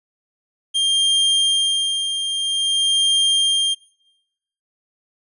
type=tone with tremolo; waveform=45% pulse; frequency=3197 Hz; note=G7; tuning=33 cents sharp; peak=-13 dBFS; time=0.74-3.75 s; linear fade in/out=20 ms; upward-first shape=sine; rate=0.51 Hz; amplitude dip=55%; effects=noise-tail reverb RT60 0.9 s tail -22 dB re dry + resampled to 24000 Hz